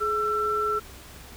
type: tone pair together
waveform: sine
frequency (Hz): 423 / 1341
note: G#4 / E6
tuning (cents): +32 / +29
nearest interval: octave + minor sixth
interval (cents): 1997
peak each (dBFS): -28 / -24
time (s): 0-0.8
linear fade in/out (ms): 20
effects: added 65 Hz sine -49 dBFS peak until 1.36 s + pink hiss -46 dBFS RMS until 1.36 s